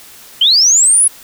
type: linear sweep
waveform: sine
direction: up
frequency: 2960 to 10548 Hz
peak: -6 dBFS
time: 0.41-1.08 s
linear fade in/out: 5 ms
effects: white hiss -38 dBFS RMS until 1.23 s